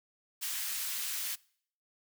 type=high-pass noise; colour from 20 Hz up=white; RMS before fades=-36 dBFS; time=0.41-1.36 s; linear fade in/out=20 ms; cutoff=1600 Hz; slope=12 dB/octave; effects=noise-tail reverb RT60 0.6 s tail -24 dB re dry